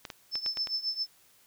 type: clicks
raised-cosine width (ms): 0.2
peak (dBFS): -21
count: 6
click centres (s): 0.052 / 0.102 / 0.355 / 0.462 / 0.572 / 0.672
type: tone with tremolo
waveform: sine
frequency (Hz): 5274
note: E8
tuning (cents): 0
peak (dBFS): -26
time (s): 0.31-1.07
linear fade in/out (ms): 50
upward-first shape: triangle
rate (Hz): 7.4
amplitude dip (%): 90
effects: white hiss -62 dBFS RMS until 1.46 s

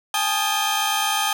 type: tone cluster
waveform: sawtooth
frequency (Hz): 803 / 863 / 1239 / 3164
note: G5 / A5 / D#6 / G7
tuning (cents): +41 / -34 / -8 / +15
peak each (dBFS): -22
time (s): 0.14-1.33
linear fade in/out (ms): 2
effects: none

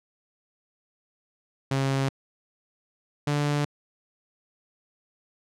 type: tone pair in turn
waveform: sawtooth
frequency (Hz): 135.6 / 146.09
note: C#3 / D3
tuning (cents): -38 / -9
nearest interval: minor second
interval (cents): 129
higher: second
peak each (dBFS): -19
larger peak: neither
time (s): 1.71-2.09 / 3.27-3.65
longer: neither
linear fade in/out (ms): 5
effects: low-pass 8000 Hz 12 dB/octave

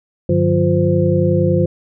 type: tone cluster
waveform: sine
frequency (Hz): 98.5 / 150.4 / 181.5 / 350.9 / 516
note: G2 / D3 / F#3 / F4 / C5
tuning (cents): +9 / +42 / -33 / +8 / -24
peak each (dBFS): -18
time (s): 0.29-1.66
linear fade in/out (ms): 5
effects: none

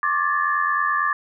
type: tone cluster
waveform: sine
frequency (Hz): 1084 / 1173 / 1715 / 1799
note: C#6 / D6 / A6 / A6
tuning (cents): -39 / -2 / -45 / +38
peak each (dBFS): -26 / -21 / -24 / -29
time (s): 0.03-1.13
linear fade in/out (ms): 2
effects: none

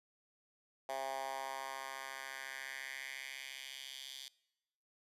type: tone with high-pass filter sweep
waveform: 10% pulse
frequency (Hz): 134.3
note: C3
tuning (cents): +46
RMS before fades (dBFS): -45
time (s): 0.89-4.28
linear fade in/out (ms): 2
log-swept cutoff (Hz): 700 to 3700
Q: 2.7
effects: noise-tail reverb RT60 0.9 s tail -22 dB re dry + resampled to 32000 Hz

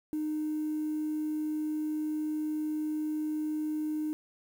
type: tone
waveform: triangle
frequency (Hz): 306.8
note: D#4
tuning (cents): -24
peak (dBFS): -26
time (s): 0.13-4.13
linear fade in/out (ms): 0
effects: tanh soft clip ceiling -27 dBFS + 9-bit

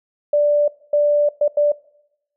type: tone bursts at uneven times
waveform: sine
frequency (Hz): 587.3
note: D5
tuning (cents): 0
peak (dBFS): -12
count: 4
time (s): 0.33-0.68 / 0.93-1.29 / 1.41-1.48 / 1.57-1.72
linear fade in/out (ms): 5
effects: noise-tail reverb RT60 0.8 s tail -21 dB re dry

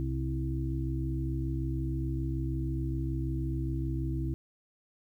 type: harmonic tone with a mistuned harmonic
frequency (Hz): 65.41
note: C2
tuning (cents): 0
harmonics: 1 / 2 / 4 / 5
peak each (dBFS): -33 / -33 / -41 / -37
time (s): 0-4.34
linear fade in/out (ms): 0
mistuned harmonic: 1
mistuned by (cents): -35
effects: 11-bit

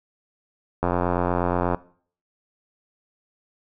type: click train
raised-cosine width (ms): 1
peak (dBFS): -8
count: 82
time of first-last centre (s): 0.83-1.746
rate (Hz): 88.4
effects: noise-tail reverb RT60 0.5 s tail -20 dB re dry

